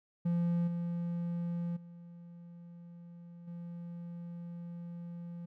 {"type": "tone with level steps", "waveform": "triangle", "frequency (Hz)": 171.9, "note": "F3", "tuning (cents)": -27, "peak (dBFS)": [-26, -31, -46, -39], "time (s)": [0.25, 5.46], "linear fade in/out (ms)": 10, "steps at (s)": [0.67, 1.76, 3.47], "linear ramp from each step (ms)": 10, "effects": []}